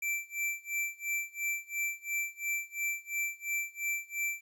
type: tone with tremolo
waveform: square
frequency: 2340 Hz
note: D7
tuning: 7 cents flat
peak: -30 dBFS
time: 0.02-4.41 s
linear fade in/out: 5 ms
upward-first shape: sine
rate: 2.9 Hz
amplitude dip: 95%
effects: 12-bit